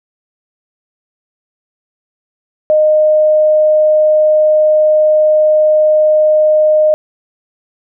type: tone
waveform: sine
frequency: 615 Hz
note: D#5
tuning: 20 cents flat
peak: -6 dBFS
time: 2.7-6.94 s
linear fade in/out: 0 ms
effects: none